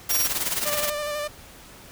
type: noise with tremolo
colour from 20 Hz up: white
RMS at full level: -24 dBFS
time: 0.09-0.9 s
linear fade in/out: 5 ms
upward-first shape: sine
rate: 19 Hz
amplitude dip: 65%
type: tone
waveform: 5% pulse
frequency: 5650 Hz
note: F8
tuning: 19 cents sharp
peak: -16 dBFS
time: 0.1-0.27 s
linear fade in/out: 10 ms
type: tone with vibrato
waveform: sawtooth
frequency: 593 Hz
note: D5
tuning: 17 cents sharp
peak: -23 dBFS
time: 0.65-1.28 s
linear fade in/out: 10 ms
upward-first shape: square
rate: 12 Hz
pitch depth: 19 cents each way
effects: pink hiss -46 dBFS RMS until 1.91 s